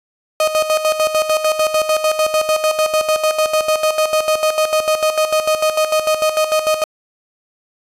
35% pulse tone with tremolo, 622.3 Hz, D#5, in tune, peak -10 dBFS, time 0.4-6.84 s, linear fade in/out 2 ms, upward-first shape square, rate 6.7 Hz, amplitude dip 65%, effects resampled to 32000 Hz

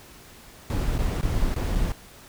brown noise with dropouts, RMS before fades -24 dBFS, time 0.7-1.92 s, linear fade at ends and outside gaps 1 ms, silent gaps 0.981-0.989 / 1.212-1.229 / 1.543-1.562 / 1.752-1.756 s, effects pink hiss -48 dBFS RMS until 2.28 s

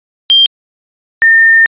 sine tone pair in turn, 3180 / 1813.5 Hz, G7 / A#6, +24 / -48 cents, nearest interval minor seventh, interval 972 cents, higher first, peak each -3 dBFS, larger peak neither, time 0.3-0.46 / 1.22-1.66 s, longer second, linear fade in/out 0 ms, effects resampled to 8000 Hz

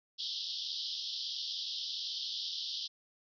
pink band-pass noise, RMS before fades -39 dBFS, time 0.18-2.88 s, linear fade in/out 20 ms, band 3100 to 5400 Hz, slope 96 dB/octave, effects none

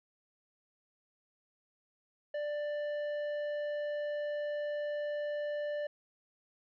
triangle tone with tanh clipping, 590 Hz, D5, 8 cents sharp, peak -35 dBFS, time 2.34-5.87 s, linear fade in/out 5 ms, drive 13 dB, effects none

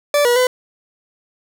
40% pulse tone with pitch steps, 582 / 482.9 / 504 Hz, D5 / B4 / B4, -16 / -39 / +35 cents, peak -11 dBFS, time 0.14-0.47 s, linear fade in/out 2 ms, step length 110 ms, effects none

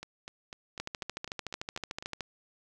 two click trains, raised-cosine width 0.2 ms, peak -18 / -24 dBFS, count 20 / 9, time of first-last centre 0.8-2.207 / 0.03-2.025 s, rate 13.5 / 4.01 Hz, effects none

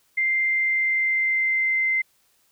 sine tone with pitch glide, 2093 to 2076 Hz, C7 to C7, 0 to -14 cents, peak -19 dBFS, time 0.17-2.02 s, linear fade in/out 10 ms, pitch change -14 cents, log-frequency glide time 0.38-1.86 s, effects white hiss -64 dBFS RMS until 2.51 s

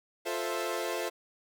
sawtooth chord, F major seventh, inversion none, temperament equal with one note detuned, 350.6 / 440 / 523.3 / 659.3 Hz, F4 / A4 / C5 / E5, +7 / 0 / 0 / 0 cents, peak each -33 dBFS, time 0.25-1.1 s, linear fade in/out 20 ms, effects none

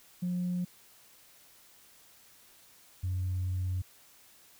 sine tone pair in turn, 178.8 / 91.7 Hz, F3 / F#2, +41 / -15 cents, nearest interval octave, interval 1156 cents, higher first, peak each -28 dBFS, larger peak neither, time 0.22-0.65 / 3.03-3.82 s, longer second, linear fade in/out 10 ms, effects tanh soft clip ceiling -26 dBFS + white hiss -59 dBFS RMS until 4.59 s

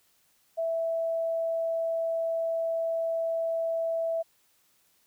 sine tone, 659 Hz, E5, 1 cent flat, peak -26 dBFS, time 0.57-4.23 s, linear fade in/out 20 ms, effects white hiss -67 dBFS RMS until 5.06 s

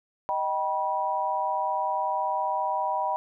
sine chord, Eb augmented, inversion none, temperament just, 622.3 / 777.8 / 972.3 Hz, Eb5 / G5 / B5, 0 / -14 / -27 cents, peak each -32 / -29 / -27 dBFS, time 0.29-3.16 s, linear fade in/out 0 ms, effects none

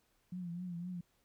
sine tone with vibrato, 176.1 Hz, F3, 15 cents sharp, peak -39 dBFS, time 0.32-1.01 s, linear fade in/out 5 ms, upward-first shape triangle, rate 3.9 Hz, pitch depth 79 cents each way, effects pink hiss -75 dBFS RMS until 1.24 s

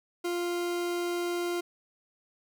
40% pulse tone, 349.2 Hz, F4, in tune, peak -28 dBFS, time 0.24-1.61 s, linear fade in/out 10 ms, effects none

